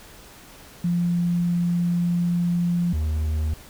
sine / triangle tone pair in turn, 173.7 / 77.37 Hz, F3 / D#2, -9 / -9 cents, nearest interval octave + major second, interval 1400 cents, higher first, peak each -19 dBFS, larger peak neither, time 0.84-2.93 / 2.93-3.54 s, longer first, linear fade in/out 5 ms, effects pink hiss -46 dBFS RMS until 3.69 s

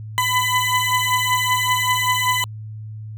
20% pulse beating tone pair, 1000 / 1005.2 Hz, B5 / B5, +21 / +30 cents, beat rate 5.2 Hz, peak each -15 dBFS, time 0.18-2.44 s, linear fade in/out 0 ms, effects added 108 Hz sine -30 dBFS peak until 3.17 s

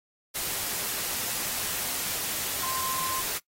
sine tone in noise, 1046.5 Hz, C6, in tune, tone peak -33 dBFS, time 2.62-3.22 s, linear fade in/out 20 ms, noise white, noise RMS -31 dBFS, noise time 0.34-3.39 s, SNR -5 dB, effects noise-tail reverb RT60 0.1 s tail -20 dB re dry + AAC 48 kbps

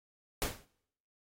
pink noise with exponential decay, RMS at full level -29 dBFS, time 0.42-0.65 s, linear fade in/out 0 ms, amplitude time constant 49 ms, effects noise-tail reverb RT60 0.7 s tail -23 dB re dry + AAC 48 kbps

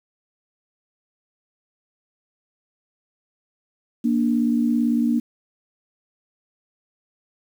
sine tone pair together, 235.6 / 293.5 Hz, A#3 / D4, +19 / -1 cents, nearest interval major third, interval 380 cents, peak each -18 / -23 dBFS, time 4.04-5.2 s, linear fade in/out 10 ms, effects 8-bit

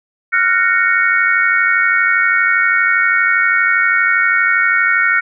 sine chord, Gb major seventh, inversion third, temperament just, 1387.5 / 1480 / 1850 / 2220 Hz, F6 / Gb6 / Bb6 / Db7, -12 / 0 / -14 / +2 cents, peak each -16 dBFS, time 0.32-5.21 s, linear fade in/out 20 ms, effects none

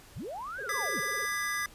sine linear two-way sweep, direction up then down, 35.32 to 1661.2 to 92.9 Hz, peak -36 dBFS, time 0.15-1.01 s, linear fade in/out 20 ms, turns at 0.61 s
triangle tone with vibrato, 471.1 Hz, A#4, 18 cents sharp, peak -38 dBFS, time 0.58-1.26 s, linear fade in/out 10 ms, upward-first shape sine, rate 18 Hz, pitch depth 280 cents each way
square chord, G# diminished, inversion second, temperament just, 1196.1 / 1661.2 / 1993.5 Hz, D6 / G#6 / B6, +31 / 0 / +16 cents, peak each -37 / -35 / -35 dBFS, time 0.69-1.66 s, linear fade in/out 2 ms
effects pink hiss -54 dBFS RMS until 1.74 s + resampled to 32000 Hz

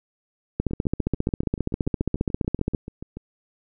two click trains, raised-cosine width 3 ms, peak -21 / -9 dBFS, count 18 / 33, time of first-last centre 0.71-3.17 / 0.6-2.748 s, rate 6.91 / 14.9 Hz, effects none

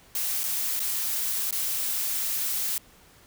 blue noise with dropouts, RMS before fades -28 dBFS, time 0.15-2.78 s, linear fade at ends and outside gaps 2 ms, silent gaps 0.434-0.438 / 0.795-0.801 / 1.509-1.525 s, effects pink hiss -55 dBFS RMS until 3.26 s

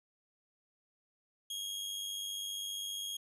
sawtooth tone with amplitude modulation, 3275 Hz, G#7, 25 cents flat, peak -32 dBFS, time 1.5-3.17 s, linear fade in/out 5 ms, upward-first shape sine, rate 100 Hz, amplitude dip 55%, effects resampled to 32000 Hz

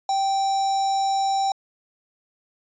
square tone with notch filter, 781 Hz, G5, 7 cents flat, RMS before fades -22 dBFS, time 0.09-1.52 s, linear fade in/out 2 ms, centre 2200 Hz, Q 0.78, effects resampled to 16000 Hz

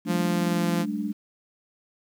sine chord, G suspended second, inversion none, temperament equal with one note detuned, 196 / 214.9 / 293.7 Hz, G3 / A3 / D4, 0 / -41 / 0 cents, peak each -32 / -29 / -31 dBFS, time 0.05-1.13 s, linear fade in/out 20 ms
sawtooth tone with pitch glide, 174.61 to 172.21 Hz, F3 to F3, 0 to -24 cents, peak -20 dBFS, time 0.06-0.86 s, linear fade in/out 50 ms, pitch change -24 cents, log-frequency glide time 0.23-0.69 s
effects 9-bit

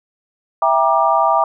sine chord, E half-diminished seventh, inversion none, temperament just, 659.3 / 791.1 / 949.3 / 1186.7 Hz, E5 / G5 / Bb5 / D6, 0 / +16 / +31 / +18 cents, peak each -17 dBFS, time 0.62-1.44 s, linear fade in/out 2 ms, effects none

